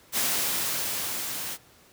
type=noise with level ramp; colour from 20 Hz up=white; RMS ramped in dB=-25 to -34 dBFS; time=0.12-1.58 s; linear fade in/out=50 ms; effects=pink hiss -56 dBFS RMS until 1.92 s + high-pass 80 Hz 12 dB/octave